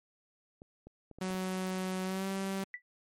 clicks, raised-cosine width 2 ms, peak -36 dBFS, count 6, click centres 0.619 / 0.87 / 1.113 / 1.186 / 1.305 / 1.347 s
sawtooth tone with pitch glide, 186.5 to 193.52 Hz, F#3 to G3, +14 to -22 cents, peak -29 dBFS, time 1.21-2.64 s, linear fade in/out 5 ms, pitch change +64 cents, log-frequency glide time 2.04-2.27 s
sine tone with exponential decay, 1970 Hz, B6, 5 cents flat, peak -33 dBFS, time 2.74-2.82 s, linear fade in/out 1 ms, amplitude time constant 16 ms
effects MP3 64 kbps

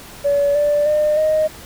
sine tone with pitch steps, 570 / 586.7 / 603.9 / 621.6 Hz, C#5 / D5 / D5 / D#5, +48 / -2 / +48 / -2 cents, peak -12 dBFS, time 0.24-1.48 s, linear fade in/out 20 ms, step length 310 ms, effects tanh soft clip ceiling -9 dBFS + pink hiss -38 dBFS RMS until 1.65 s

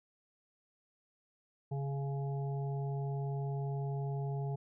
harmonic tone with a mistuned harmonic, 138.59 Hz, C#3, in tune, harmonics 1 / 3 / 5 / 6, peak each -34 / -44 / -48 / -50 dBFS, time 1.71-4.56 s, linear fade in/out 10 ms, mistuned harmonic 6, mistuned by +21 cents, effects none

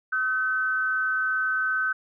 sine tone pair together, 1282.4 / 1525 Hz, E6 / G6, -48 / -48 cents, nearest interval minor third, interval 300 cents, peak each -30 / -23 dBFS, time 0.12-1.93 s, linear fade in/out 10 ms, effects none

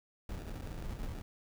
brown noise with sample-and-hold, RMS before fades -41 dBFS, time 0.29-1.22 s, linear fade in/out 5 ms, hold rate 1050 Hz, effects none

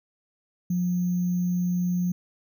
sine tone with sample-and-hold, 178.1 Hz, F3, 34 cents sharp, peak -22 dBFS, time 0.7-2.12 s, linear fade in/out 5 ms, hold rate 6300 Hz, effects none

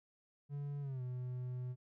triangle tone with pitch glide, 143.2 to 125.39 Hz, D3 to B2, -43 to +27 cents, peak -37 dBFS, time 0.49-1.76 s, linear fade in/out 50 ms, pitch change -230 cents, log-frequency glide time 0.81-1.02 s, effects none

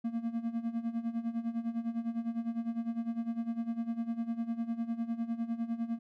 triangle tone with tremolo, 231 Hz, A#3, 16 cents flat, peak -27 dBFS, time 0.04-5.99 s, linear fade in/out 10 ms, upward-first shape sine, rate 9.9 Hz, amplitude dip 80%, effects none

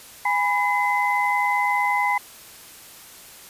sine tone cluster, 823 / 992 / 2043 Hz, G#5 / B5 / C7, -16 / +7 / -42 cents, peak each -23 dBFS, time 0.25-2.18 s, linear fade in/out 5 ms, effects white hiss -44 dBFS RMS until 3.49 s + resampled to 32000 Hz

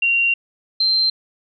sine tone pair in turn, 2759 / 4134 Hz, F7 / C8, -22 / -22 cents, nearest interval perfect fifth, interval 700 cents, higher second, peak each -14 dBFS, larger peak neither, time 0.02-0.34 / 0.8-1.1 s, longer first, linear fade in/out 5 ms, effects none

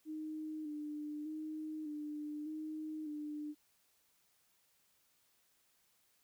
sine tone with vibrato, 304.6 Hz, D#4, 37 cents flat, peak -40 dBFS, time 0.05-3.55 s, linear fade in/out 50 ms, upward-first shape square, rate 0.83 Hz, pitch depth 33 cents each way, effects white hiss -74 dBFS RMS until 6.23 s

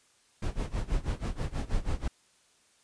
brown noise with tremolo, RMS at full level -28 dBFS, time 0.42-2.08 s, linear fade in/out 5 ms, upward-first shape sine, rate 6.2 Hz, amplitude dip 90%, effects white hiss -65 dBFS RMS until 2.83 s + resampled to 22050 Hz

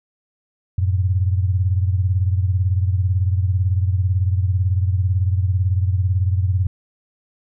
sine beating tone pair, 90.7 / 108.7 Hz, F#2 / A2, -34 / -21 cents, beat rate 18 Hz, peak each -16 / -22 dBFS, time 0.78-6.67 s, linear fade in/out 5 ms, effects none

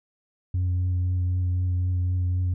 sine tone with vibrato, 90.4 Hz, F#2, 40 cents flat, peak -19 dBFS, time 0.54-2.54 s, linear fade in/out 5 ms, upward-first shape triangle, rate 3.9 Hz, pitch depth 17 cents each way, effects tanh soft clip ceiling -20 dBFS

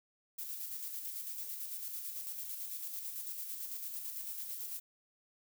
violet noise with tremolo, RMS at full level -41 dBFS, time 0.38-4.8 s, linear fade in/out 10 ms, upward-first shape square, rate 9 Hz, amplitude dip 35%, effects none

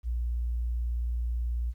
sine tone, 59.2 Hz, A#1, 27 cents sharp, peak -27 dBFS, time 0.03-1.74 s, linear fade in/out 50 ms, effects 11-bit

